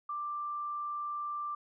sine tone, 1180 Hz, D6, 8 cents sharp, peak -34 dBFS, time 0.09-1.55 s, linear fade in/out 5 ms, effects none

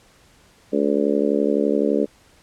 harmonic tone, 71.8 Hz, D2, 39 cents flat, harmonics 3 / 4 / 5 / 6 / 7 / 8, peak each -24 / -22 / -26 / -22 / -25 / -27 dBFS, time 0.72-2.06 s, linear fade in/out 20 ms, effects pink hiss -54 dBFS RMS until 2.42 s + low-pass 10000 Hz 12 dB/octave

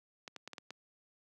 clicks, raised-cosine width 0.2 ms, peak -27 dBFS, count 6, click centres 0.278 / 0.363 / 0.476 / 0.533 / 0.582 / 0.706 s, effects high-pass 200 Hz 12 dB/octave

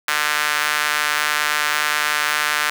sawtooth tone with high-pass filter, 149.7 Hz, D3, 33 cents sharp, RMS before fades -20 dBFS, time 0.08-2.7 s, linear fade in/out 2 ms, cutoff 1500 Hz, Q 1.8, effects none

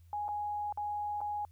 sine tone with dropouts, 830.6 Hz, G#5, in tune, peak -33 dBFS, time 0.13-1.45 s, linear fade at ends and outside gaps 1 ms, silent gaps 0.282-0.288 / 0.725-0.774 / 1.206-1.214 s, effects added 85 Hz sine -55 dBFS peak until 1.51 s + white hiss -75 dBFS RMS until 1.51 s

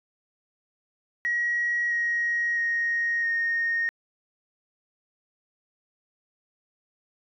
sine tone with pitch steps, 1906 / 1887.4 / 1868.9 / 1850.7 Hz, A#6 / A#6 / A#6 / A#6, +38 / +21 / +4 / -13 cents, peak -22 dBFS, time 1.25-3.89 s, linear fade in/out 0 ms, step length 660 ms, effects tanh soft clip ceiling -18 dBFS

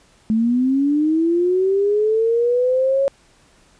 sine linear sweep, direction up, 215.5 to 554.4 Hz, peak -14 dBFS, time 0.3-3.08 s, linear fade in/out 0 ms, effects pink hiss -54 dBFS RMS until 3.79 s + resampled to 22050 Hz

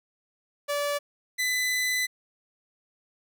sawtooth tone pair in turn, 578 / 2005 Hz, D5 / B6, -28 / +26 cents, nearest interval octave + minor seventh, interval 2154 cents, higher second, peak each -22 / -21 dBFS, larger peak second, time 0.68-0.99 / 1.38-2.07 s, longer second, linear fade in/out 20 ms, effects none

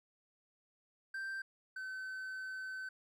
triangle tone pair in turn, 1568 / 1526.9 Hz, G6 / G6, 0 / -46 cents, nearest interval unison, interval 46 cents, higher first, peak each -37 / -39 dBFS, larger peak first, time 1.14-1.42 / 1.76-2.89 s, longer second, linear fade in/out 5 ms, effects none

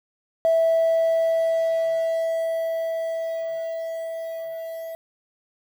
triangle tone with level ramp, 656 Hz, E5, 9 cents flat, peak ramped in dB -12 to -29 dBFS, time 0.45-4.95 s, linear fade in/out 0 ms, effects tanh soft clip ceiling -13 dBFS + 8-bit

